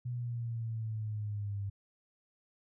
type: exponential sweep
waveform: sine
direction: down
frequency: 123.47 to 98.8 Hz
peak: -34 dBFS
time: 0.05-1.7 s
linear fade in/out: 10 ms
effects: none